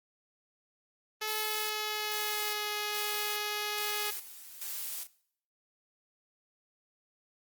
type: tone with pitch glide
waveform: 5% pulse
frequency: 430.3 to 418.8 Hz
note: A4 to G#4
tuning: -39 to +15 cents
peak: -21 dBFS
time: 1.21-4.11 s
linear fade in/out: 10 ms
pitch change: -46 cents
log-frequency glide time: 1.34-2.75 s
type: noise with tremolo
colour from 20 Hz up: blue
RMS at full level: -38 dBFS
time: 1.28-5.07 s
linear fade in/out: 2 ms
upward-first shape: square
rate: 1.2 Hz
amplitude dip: 70%
effects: noise-tail reverb RT60 0.6 s tail -20 dB re dry + Opus 32 kbps